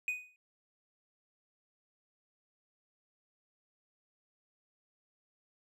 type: tone with exponential decay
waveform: triangle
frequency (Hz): 2489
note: D#7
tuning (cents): 0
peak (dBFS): -27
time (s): 0.08-0.36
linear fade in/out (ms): 1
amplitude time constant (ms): 59
effects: none